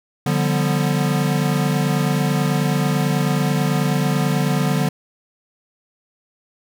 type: chord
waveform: square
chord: G dominant seventh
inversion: second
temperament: equal with one note detuned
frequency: 146.83 / 176.03 / 196 / 246.9 Hz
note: D3 / F3 / G3 / B3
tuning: 0 / +14 / 0 / 0 cents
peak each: -20 / -24 / -26 / -25 dBFS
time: 0.26-4.89 s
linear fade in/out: 5 ms
effects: none